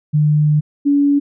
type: tone pair in turn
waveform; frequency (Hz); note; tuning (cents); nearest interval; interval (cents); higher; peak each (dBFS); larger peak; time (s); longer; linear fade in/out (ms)
sine; 150.4 / 284.8; D3 / C#4; +42 / +47; major seventh; 1105; second; -10; neither; 0.13-0.61 / 0.85-1.2; first; 20
effects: none

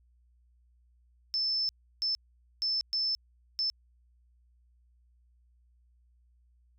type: tone bursts at uneven times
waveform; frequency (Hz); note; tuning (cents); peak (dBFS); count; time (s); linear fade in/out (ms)
sine; 5274; E8; 0; -27; 5; 1.34-1.69 / 2.02-2.15 / 2.62-2.81 / 2.93-3.15 / 3.59-3.7; 0
effects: added 60 Hz sine -62 dBFS peak until 6.78 s

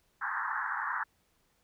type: band-pass noise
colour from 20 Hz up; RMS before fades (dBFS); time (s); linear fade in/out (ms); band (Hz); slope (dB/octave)
white; -34; 0.21-1.04; 10; 830 to 1800; 96
effects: pink hiss -72 dBFS RMS until 1.63 s

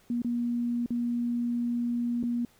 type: tone with dropouts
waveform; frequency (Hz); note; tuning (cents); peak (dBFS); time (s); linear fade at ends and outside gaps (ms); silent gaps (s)
sine; 238.9; A#3; +43; -26; 0.1-2.45; 2; 0.219-0.246 / 0.861-0.905 / 2.229-2.236
effects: pink hiss -62 dBFS RMS until 2.59 s

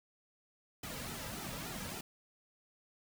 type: noise with flanger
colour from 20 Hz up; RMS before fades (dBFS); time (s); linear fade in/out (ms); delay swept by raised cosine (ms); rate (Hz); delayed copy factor
pink; -43; 0.83-2.01; 5; 1.8 to 2.8; 3.5; -0.7
effects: none

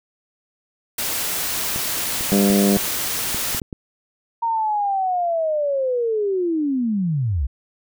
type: noise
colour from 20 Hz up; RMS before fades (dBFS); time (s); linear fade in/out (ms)
white; -24; 0.98-3.6; 5
type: clicks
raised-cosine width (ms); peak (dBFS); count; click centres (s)
3; -17; 7; 1.761 / 2.209 / 2.502 / 3.346 / 3.548 / 3.618 / 3.728
type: harmonic tone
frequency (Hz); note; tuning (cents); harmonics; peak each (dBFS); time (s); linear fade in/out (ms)
100; G2; +35; 2 / 3 / 4 / 5 / 6 / 7; -15 / -24 / -22 / -26 / -28 / -31; 2.32-2.77; 0
type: linear sweep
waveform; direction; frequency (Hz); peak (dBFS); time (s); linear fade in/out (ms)
sine; down; 932.3 to 56.9; -18; 4.42-7.47; 10
effects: none

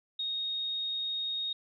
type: tone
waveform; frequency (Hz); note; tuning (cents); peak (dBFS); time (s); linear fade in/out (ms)
sine; 3729; A#7; 0; -31; 0.19-1.53; 5
effects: none

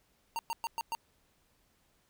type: tone bursts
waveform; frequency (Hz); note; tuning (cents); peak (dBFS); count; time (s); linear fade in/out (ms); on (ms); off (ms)
square; 922; A#5; -19; -33; 5; 0.36-0.95; 0; 30; 110
effects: pink hiss -71 dBFS RMS until 2.09 s

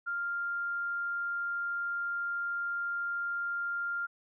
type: tone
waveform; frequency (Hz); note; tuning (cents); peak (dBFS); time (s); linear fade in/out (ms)
sine; 1396.9; F6; 0; -31; 0.06-4.07; 20
effects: none

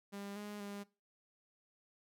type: tone with pitch steps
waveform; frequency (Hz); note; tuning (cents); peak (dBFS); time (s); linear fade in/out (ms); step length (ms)
sawtooth; 200.5 / 207.2 / 202.1; G3 / G#3 / G#3; +39 / -4 / -47; -40; 0.12-0.84; 20; 240
effects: noise-tail reverb RT60 0.3 s tail -20 dB re dry

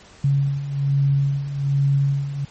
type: beating tone pair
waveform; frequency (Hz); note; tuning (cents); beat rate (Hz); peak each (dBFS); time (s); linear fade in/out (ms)
sine; 138.59 / 139.79; C#3 / C#3; 0 / +15; 1.2; -23 / -18; 0.24-2.45; 5
effects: pink hiss -47 dBFS RMS until 2.5 s + MP3 32 kbps

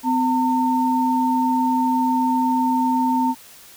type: tone pair together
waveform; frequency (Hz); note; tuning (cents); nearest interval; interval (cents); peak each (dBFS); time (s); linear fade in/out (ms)
sine; 255.2 / 907; C4 / A#5; -43 / -48; octave + minor seventh; 2195; -19; 0.03-3.35; 50
effects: white hiss -45 dBFS RMS until 3.76 s

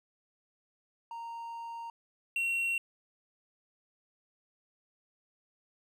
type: tone pair in turn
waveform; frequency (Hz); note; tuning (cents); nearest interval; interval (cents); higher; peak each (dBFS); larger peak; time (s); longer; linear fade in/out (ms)
triangle; 927 / 2733; A#5 / F7; -10 / -38; octave + perfect fifth; 1872; second; -37 / -27; second; 1.11-1.9 / 2.36-2.78; first; 2
effects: none

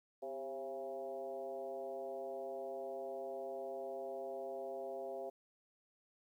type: tone with frequency modulation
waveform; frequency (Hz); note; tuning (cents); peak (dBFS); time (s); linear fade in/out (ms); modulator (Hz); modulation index
sine; 536; C5; +42; -40; 0.22-5.3; 10; 140; 1.4
effects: high-pass 300 Hz 12 dB/octave + 12-bit

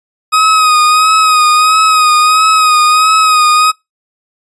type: tone with vibrato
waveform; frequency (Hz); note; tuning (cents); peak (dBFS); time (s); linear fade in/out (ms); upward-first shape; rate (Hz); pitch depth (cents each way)
40% pulse; 1256; D#6; +16; -5; 0.32-3.72; 20; sine; 1.5; 39
effects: noise-tail reverb RT60 0.2 s tail -24 dB re dry + resampled to 24000 Hz

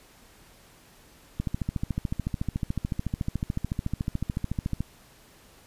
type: click train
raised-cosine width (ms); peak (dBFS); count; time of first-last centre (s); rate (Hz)
5; -15; 48; 1.4-4.806; 13.8
effects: pink hiss -55 dBFS RMS until 5.66 s + resampled to 32000 Hz

